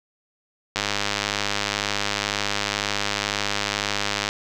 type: click train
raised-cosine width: 0.2 ms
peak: -5 dBFS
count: 361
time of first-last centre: 0.76-4.289 s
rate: 102 Hz
effects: none